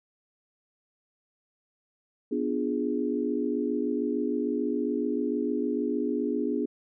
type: chord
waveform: sine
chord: B diminished seventh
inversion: none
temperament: equal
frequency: 246.9 / 293.7 / 349.2 / 415.3 Hz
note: B3 / D4 / F4 / Ab4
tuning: 0 / 0 / 0 / 0 cents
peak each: -30 / -30 / -34 / -31 dBFS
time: 2.31-6.66 s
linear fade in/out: 10 ms
effects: none